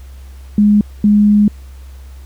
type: tone bursts at uneven times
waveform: sine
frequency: 207.7 Hz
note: G#3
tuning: in tune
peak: -6 dBFS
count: 2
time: 0.58-0.81 / 1.04-1.48 s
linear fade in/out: 2 ms
effects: added 66 Hz sine -31 dBFS peak until 2.25 s + pink hiss -48 dBFS RMS until 2.25 s